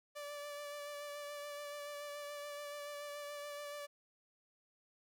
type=tone with vibrato; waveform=sawtooth; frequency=582 Hz; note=D5; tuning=16 cents flat; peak=-40 dBFS; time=0.15-3.87 s; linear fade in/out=20 ms; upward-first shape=sine; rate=7 Hz; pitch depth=18 cents each way; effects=none